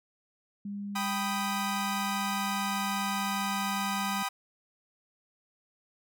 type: tone with pitch glide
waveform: sine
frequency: 202.1 to 199.09 Hz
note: G#3 to G3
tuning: -47 to +27 cents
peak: -34 dBFS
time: 0.65-4.23 s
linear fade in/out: 5 ms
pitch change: -26 cents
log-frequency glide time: 0.88-3.59 s
type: chord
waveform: sawtooth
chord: G augmented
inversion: none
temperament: equal with one note detuned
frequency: 784 / 990.6 / 1244.5 Hz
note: G5 / B5 / D#6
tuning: 0 / +5 / 0 cents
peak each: -31 dBFS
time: 0.95-4.29 s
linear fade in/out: 10 ms
effects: none